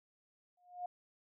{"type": "tone with exponential growth", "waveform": "sine", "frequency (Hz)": 715, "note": "F5", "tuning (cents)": 41, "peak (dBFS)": -35, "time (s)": [0.57, 0.86], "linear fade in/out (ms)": 5, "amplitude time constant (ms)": 61, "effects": []}